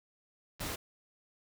clicks, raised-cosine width 0.2 ms, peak -34 dBFS, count 2, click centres 0.596 / 0.603 s
pink noise, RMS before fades -38 dBFS, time 0.6-0.76 s, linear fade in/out 10 ms
effects none

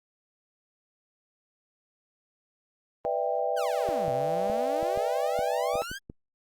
sine chord, E minor seventh, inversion second, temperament just, 494.4 / 593.3 / 659.3 / 791.1 Hz, B4 / D5 / E5 / G5, +2 / +18 / 0 / +16 cents, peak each -31 dBFS, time 3.05-5.82 s, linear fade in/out 0 ms
sawtooth exponential two-way sweep, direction down then up, 1661.2 to 123.7 to 1661.2 Hz, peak -32 dBFS, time 3.56-5.99 s, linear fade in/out 20 ms, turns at 4.12 s
clicks, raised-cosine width 3 ms, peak -26 dBFS, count 9, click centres 3.889 / 4.081 / 4.499 / 4.829 / 4.975 / 5.391 / 5.755 / 5.915 / 6.099 s
effects Opus 32 kbps

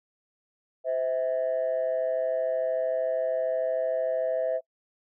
sine tone pair together, 515.9 / 649 Hz, C5 / E5, -24 / -27 cents, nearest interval major third, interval 397 cents, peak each -27 / -25 dBFS, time 0.84-4.61 s, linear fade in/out 50 ms, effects noise-tail reverb RT60 0.1 s tail -25 dB re dry + tanh soft clip ceiling -20 dBFS

